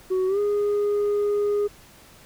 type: tone with pitch glide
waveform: sine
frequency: 373.2 to 411.7 Hz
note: F#4 to G#4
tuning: +15 to -15 cents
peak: -17 dBFS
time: 0.1-1.68 s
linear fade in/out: 20 ms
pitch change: +170 cents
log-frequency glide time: 0.27-0.39 s
effects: tanh soft clip ceiling -19 dBFS + pink hiss -50 dBFS RMS until 2.25 s